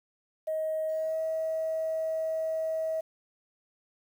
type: tone with pitch glide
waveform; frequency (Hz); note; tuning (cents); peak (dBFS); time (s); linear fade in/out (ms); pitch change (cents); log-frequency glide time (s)
sine; 630 to 640.3; D#5 to D#5; +21 to +49; -27; 0.47-3.01; 10; +28; 0.88-1.2
effects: tanh soft clip ceiling -23 dBFS + 9-bit